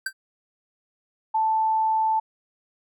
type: tone with exponential decay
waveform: square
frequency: 1560 Hz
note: G6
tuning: 9 cents flat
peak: -22 dBFS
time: 0.06-0.13 s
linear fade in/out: 5 ms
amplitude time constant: 15 ms
type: tone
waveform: sine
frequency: 880 Hz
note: A5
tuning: in tune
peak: -19 dBFS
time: 1.34-2.2 s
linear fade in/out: 10 ms
effects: none